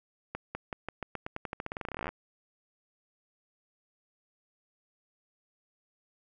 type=accelerating click train; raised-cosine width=0.5 ms; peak=-20 dBFS; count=28; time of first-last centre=0.35-2.09 s; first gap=200 ms; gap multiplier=0.89; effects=none